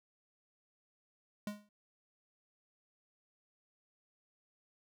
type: tone with exponential decay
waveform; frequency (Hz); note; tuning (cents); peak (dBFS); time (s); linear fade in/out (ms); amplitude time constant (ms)
square; 207.7; G#3; 0; -35; 1.47-1.69; 2; 47
effects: none